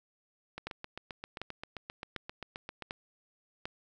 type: two click trains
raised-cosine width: 0.3 ms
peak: -24 / -21 dBFS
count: 18 / 5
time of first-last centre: 0.58-2.823 / 0.67-3.655 s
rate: 7.58 / 1.34 Hz
effects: none